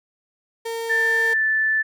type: tone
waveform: 35% pulse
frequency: 457.7 Hz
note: A#4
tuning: 32 cents flat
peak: -24 dBFS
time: 0.65-1.34 s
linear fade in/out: 10 ms
type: tone with pitch glide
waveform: sine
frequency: 1778 to 1755.5 Hz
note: A6 to A6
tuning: +18 to -4 cents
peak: -17 dBFS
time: 0.89-1.83 s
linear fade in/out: 20 ms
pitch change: -22 cents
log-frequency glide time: 1.27-1.44 s
effects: none